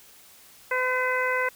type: harmonic tone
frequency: 508 Hz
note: B4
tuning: 49 cents sharp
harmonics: 1 / 2 / 3 / 4 / 5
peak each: -28 / -29 / -28 / -28 / -37 dBFS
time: 0.71-1.49 s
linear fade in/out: 5 ms
effects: white hiss -52 dBFS RMS until 1.55 s